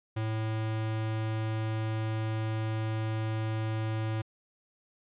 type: tone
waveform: square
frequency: 110 Hz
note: A2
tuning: in tune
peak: -30 dBFS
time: 0.16-4.22 s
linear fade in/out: 10 ms
effects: resampled to 8000 Hz